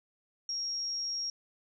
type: tone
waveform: sine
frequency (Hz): 5588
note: F8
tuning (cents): 0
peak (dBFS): -32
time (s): 0.49-1.3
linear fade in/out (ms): 2
effects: none